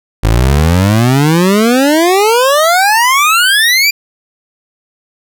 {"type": "exponential sweep", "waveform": "25% pulse", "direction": "up", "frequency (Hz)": [51.6, 2412], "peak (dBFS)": -3, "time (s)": [0.23, 3.91], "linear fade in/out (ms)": 10, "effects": []}